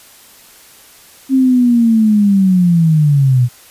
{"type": "linear sweep", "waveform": "sine", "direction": "down", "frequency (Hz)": [268.6, 119.5], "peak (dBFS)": -7, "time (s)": [1.29, 3.49], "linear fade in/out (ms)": 50, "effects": ["white hiss -42 dBFS RMS until 3.7 s", "resampled to 32000 Hz"]}